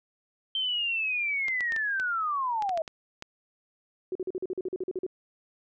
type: linear sweep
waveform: sine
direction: down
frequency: 3136 to 622.3 Hz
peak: -26 dBFS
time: 0.55-2.82 s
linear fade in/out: 2 ms
type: clicks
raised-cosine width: 0.2 ms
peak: -21 dBFS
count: 10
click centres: 1.483 / 1.607 / 1.722 / 1.763 / 1.999 / 2.623 / 2.693 / 2.775 / 2.878 / 3.224 s
type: tone bursts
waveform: sine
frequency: 370 Hz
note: F#4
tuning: in tune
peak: -28 dBFS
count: 13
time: 4.12-5.065 s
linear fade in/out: 2 ms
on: 33 ms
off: 43 ms
effects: none

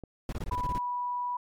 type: click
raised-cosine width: 2 ms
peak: -28 dBFS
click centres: 0.037 s
type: noise bursts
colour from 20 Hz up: brown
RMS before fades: -33 dBFS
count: 9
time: 0.29-0.782 s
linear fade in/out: 2 ms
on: 36 ms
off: 21 ms
type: tone with pitch glide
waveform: sine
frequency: 987.8 to 980.4 Hz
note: B5 to B5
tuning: 0 to -13 cents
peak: -29 dBFS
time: 0.51-1.37 s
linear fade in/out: 5 ms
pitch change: -13 cents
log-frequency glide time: 0.72-0.8 s
effects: MP3 96 kbps

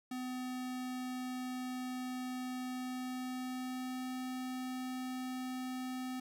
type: tone with pitch glide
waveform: square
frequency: 253.3 to 255.5 Hz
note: B3 to C4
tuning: +44 to -41 cents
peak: -39 dBFS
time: 0.11-6.2 s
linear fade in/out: 5 ms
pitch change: +15 cents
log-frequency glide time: 2.68-4.1 s
effects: none

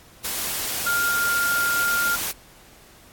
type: tone in noise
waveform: sine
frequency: 1401 Hz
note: F6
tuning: 5 cents sharp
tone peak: -20 dBFS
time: 0.86-2.16 s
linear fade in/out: 10 ms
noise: white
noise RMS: -27 dBFS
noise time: 0.24-2.32 s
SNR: +4 dB
effects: pink hiss -50 dBFS RMS until 3.12 s + AAC 64 kbps

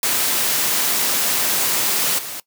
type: noise with level steps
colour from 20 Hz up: white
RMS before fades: -19 / -30 dBFS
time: 0.03-2.4 s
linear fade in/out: 2 ms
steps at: 2.18 s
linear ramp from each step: 10 ms
effects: noise-tail reverb RT60 0.1 s tail -20 dB re dry + high-pass 150 Hz 12 dB/octave

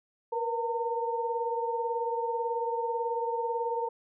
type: tone cluster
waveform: sine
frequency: 469.9 / 488.1 / 910 Hz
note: A#4 / B4 / A#5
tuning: +14 / -20 / -42 cents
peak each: -32 / -36 / -31 dBFS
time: 0.32-3.89 s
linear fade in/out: 10 ms
effects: none

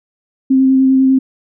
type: tone with vibrato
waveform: sine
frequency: 264.3 Hz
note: C4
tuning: 18 cents sharp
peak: -7 dBFS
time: 0.5-1.19 s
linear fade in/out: 10 ms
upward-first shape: square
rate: 10 Hz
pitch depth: 10 cents each way
effects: none

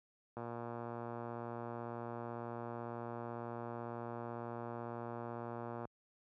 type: click train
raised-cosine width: 1 ms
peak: -30 dBFS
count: 648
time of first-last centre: 0.37-5.853 s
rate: 118 Hz
effects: high-pass 60 Hz 12 dB/octave

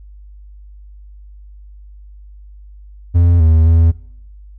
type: tone with pitch steps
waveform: triangle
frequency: 86 / 80.3 / 82.5 Hz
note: F2 / E2 / E2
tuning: -26 / -45 / +2 cents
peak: -5 dBFS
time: 3.14-3.92 s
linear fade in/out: 20 ms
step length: 260 ms
effects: noise-tail reverb RT60 0.8 s tail -22 dB re dry + added 50 Hz sine -35 dBFS peak until 4.58 s

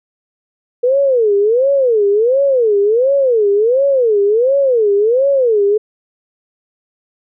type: tone with vibrato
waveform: sine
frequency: 473.5 Hz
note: A#4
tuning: 27 cents sharp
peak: -9 dBFS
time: 0.83-5.78 s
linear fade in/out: 10 ms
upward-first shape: sine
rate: 1.4 Hz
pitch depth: 290 cents each way
effects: none

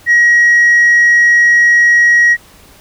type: tone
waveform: sine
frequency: 1900 Hz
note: A#6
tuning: 33 cents sharp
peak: -3 dBFS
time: 0.06-2.37 s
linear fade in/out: 50 ms
effects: tanh soft clip ceiling -3 dBFS + pink hiss -42 dBFS RMS until 2.8 s

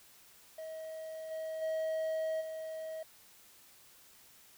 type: tone with level steps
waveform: triangle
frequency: 637 Hz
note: D#5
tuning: 41 cents sharp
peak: -39 / -35 / -30 / -37 dBFS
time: 0.58-3.03 s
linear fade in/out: 5 ms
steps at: 1.3 / 1.61 / 2.4 s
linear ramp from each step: 20 ms
effects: white hiss -60 dBFS RMS until 4.57 s

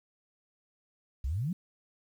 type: exponential sweep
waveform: sine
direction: up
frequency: 58.27 to 196 Hz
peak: -29 dBFS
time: 1.24-1.53 s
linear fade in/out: 5 ms
effects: 10-bit

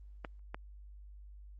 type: clicks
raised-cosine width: 0.5 ms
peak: -25 dBFS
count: 2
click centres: 0.248 / 0.545 s
effects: added 50 Hz sine -49 dBFS peak until 1.59 s + Opus 24 kbps

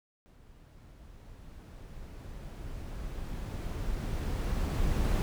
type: noise with level ramp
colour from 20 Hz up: brown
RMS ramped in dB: -55 to -27 dBFS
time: 0.26-5.22 s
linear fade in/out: 0 ms
effects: none

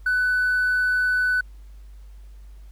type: tone with hard clipping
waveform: triangle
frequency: 1496 Hz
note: F#6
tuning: 19 cents sharp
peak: -18 dBFS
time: 0.06-1.41 s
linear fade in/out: 5 ms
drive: 2 dB
effects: added 50 Hz sine -40 dBFS peak until 2.71 s + pink hiss -62 dBFS RMS until 2.71 s

